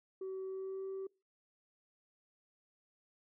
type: tone with pitch glide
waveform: sine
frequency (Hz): 380 to 385.1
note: F#4 to G4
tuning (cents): +46 to -31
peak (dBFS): -37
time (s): 0.21-1.07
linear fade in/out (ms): 5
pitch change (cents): +23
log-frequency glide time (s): 0.45-0.86
effects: noise-tail reverb RT60 0.3 s tail -25 dB re dry + tanh soft clip ceiling -37 dBFS